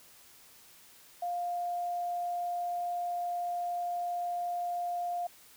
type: tone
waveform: sine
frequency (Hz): 703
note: F5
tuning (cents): +11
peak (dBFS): -31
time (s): 1.22-5.27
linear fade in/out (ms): 5
effects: white hiss -57 dBFS RMS until 5.56 s